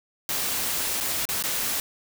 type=noise with dropouts; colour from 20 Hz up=white; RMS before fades=-27 dBFS; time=0.29-1.8 s; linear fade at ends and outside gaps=1 ms; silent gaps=1.003-1.008 / 1.254-1.289 / 1.425-1.438 s; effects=none